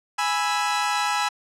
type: chord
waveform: sawtooth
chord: E major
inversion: first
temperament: equal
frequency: 830.6 / 987.8 / 1318.5 Hz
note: G#5 / B5 / E6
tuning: 0 / 0 / 0 cents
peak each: -21 / -23 / -23 dBFS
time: 0.18-1.29 s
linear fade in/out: 10 ms
effects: low-pass 8000 Hz 12 dB/octave